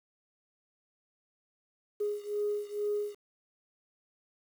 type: beating tone pair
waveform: sine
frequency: 414 / 416.2 Hz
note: G#4 / G#4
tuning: -5 / +4 cents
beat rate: 2.2 Hz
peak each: -32 / -34 dBFS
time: 2-3.15 s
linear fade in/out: 10 ms
effects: tanh soft clip ceiling -23 dBFS + 9-bit